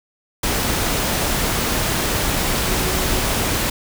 sine tone in noise, 372.8 Hz, F#4, 13 cents sharp, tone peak -29 dBFS, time 2.65-3.2 s, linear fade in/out 5 ms, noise pink, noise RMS -20 dBFS, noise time 0.43-3.7 s, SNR -12 dB, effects none

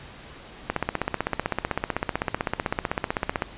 click train, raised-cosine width 0.5 ms, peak -8 dBFS, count 44, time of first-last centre 0.7-3.422 s, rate 15.8 Hz, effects pink hiss -44 dBFS RMS until 3.57 s + resampled to 8000 Hz

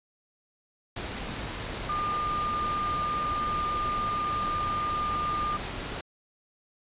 sine tone in noise, 1206 Hz, D6, 46 cents sharp, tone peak -27 dBFS, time 1.89-5.57 s, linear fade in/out 5 ms, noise pink, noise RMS -35 dBFS, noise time 0.96-6.01 s, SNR +5 dB, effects resampled to 8000 Hz

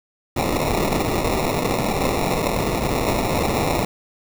white noise with sample-and-hold, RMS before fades -21 dBFS, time 0.36-3.85 s, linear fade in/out 5 ms, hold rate 1575 Hz, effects none

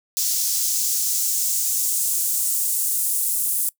white noise with high-pass filter sweep, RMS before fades -22 dBFS, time 0.17-3.69 s, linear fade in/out 0 ms, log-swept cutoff 5600 to 9600 Hz, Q 1.6, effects noise-tail reverb RT60 0.1 s tail -21 dB re dry

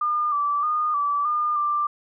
sine tone with pitch steps, 1209 / 1161 / 1223 / 1156 / 1210 / 1182 Hz, D6 / D6 / D#6 / D6 / D#6 / D6, +50 / -20 / -30 / -28 / -49 / +11 cents, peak -20 dBFS, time 0.01-1.87 s, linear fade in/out 5 ms, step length 310 ms, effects none

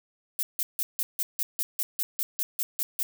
violet noise bursts, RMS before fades -28 dBFS, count 14, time 0.39-3.03 s, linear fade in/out 0 ms, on 40 ms, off 160 ms, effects none

